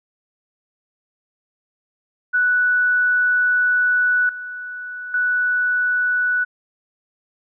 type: tone with level steps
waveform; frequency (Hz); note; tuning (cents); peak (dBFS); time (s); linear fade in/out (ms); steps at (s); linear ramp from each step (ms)
sine; 1480; F#6; 0; -14 / -28 / -16; 2.33-6.45; 20; 4.29 / 5.14; 2
effects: none